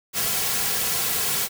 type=noise with comb filter; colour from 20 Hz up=white; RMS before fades=-24 dBFS; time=0.13-1.49 s; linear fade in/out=50 ms; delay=3.3 ms; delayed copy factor=-0.6; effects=none